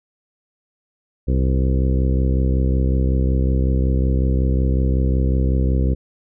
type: harmonic tone with a mistuned harmonic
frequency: 65.41 Hz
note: C2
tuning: in tune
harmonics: 1 / 2 / 3 / 4 / 5 / 6 / 7 / 8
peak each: -16 / -22 / -26 / -28 / -30 / -32 / -33 / -34 dBFS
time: 1.27-5.95 s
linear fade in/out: 20 ms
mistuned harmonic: 8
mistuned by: -17 cents
effects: none